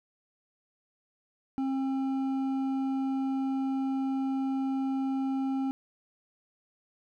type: tone with hard clipping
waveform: sine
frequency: 267.7 Hz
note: C4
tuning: 40 cents sharp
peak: -29 dBFS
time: 1.58-5.71 s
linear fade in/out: 0 ms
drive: 7 dB
effects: none